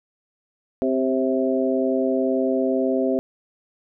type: harmonic tone with a mistuned harmonic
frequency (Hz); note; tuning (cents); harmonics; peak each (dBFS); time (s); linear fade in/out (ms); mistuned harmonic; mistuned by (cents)
130.81; C3; 0; 2 / 3 / 4 / 5; -22 / -24 / -25 / -26; 0.82-3.19; 0; 4; +29
effects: none